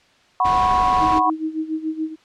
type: chord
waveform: sine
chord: F# suspended fourth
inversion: none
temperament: equal with one note detuned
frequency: 740 / 987.8 / 1095.4 Hz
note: F#5 / B5 / C#6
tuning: 0 / 0 / -21 cents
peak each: -19 dBFS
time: 0.4-1.3 s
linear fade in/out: 2 ms
type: noise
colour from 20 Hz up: pink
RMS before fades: -27 dBFS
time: 0.44-1.2 s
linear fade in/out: 20 ms
type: tone with tremolo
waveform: sine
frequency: 315.6 Hz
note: D#4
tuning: 25 cents sharp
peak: -19 dBFS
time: 0.99-2.16 s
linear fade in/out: 50 ms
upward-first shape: sine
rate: 7 Hz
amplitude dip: 80%
effects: white hiss -55 dBFS RMS until 2.24 s + low-pass 4000 Hz 12 dB/octave